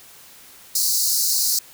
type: high-pass noise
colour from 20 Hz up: pink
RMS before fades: -20 dBFS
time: 0.75-1.59 s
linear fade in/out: 5 ms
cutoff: 4200 Hz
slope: 96 dB/octave
effects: white hiss -46 dBFS RMS until 1.73 s